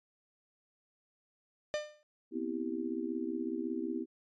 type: tone with exponential decay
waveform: 45% pulse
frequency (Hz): 601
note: D5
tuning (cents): +40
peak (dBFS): -29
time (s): 1.74-2.03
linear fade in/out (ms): 0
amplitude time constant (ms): 61
type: chord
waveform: sine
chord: C major seventh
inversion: third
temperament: just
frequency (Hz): 245.3 / 261.6 / 327 / 392.4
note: B3 / C4 / E4 / G4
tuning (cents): -12 / 0 / -14 / +2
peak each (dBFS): -40 / -40 / -37 / -41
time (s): 2.31-4.06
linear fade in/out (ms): 50
effects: resampled to 16000 Hz